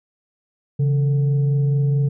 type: tone with frequency modulation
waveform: sine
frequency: 139.2 Hz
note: C#3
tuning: 8 cents sharp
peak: -15 dBFS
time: 0.79-2.09 s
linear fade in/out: 10 ms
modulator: 303 Hz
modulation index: 0.29
effects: none